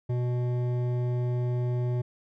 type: tone with hard clipping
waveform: sine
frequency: 123 Hz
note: B2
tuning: 7 cents flat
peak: -27 dBFS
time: 0.09-2.02 s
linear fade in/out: 10 ms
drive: 11 dB
effects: none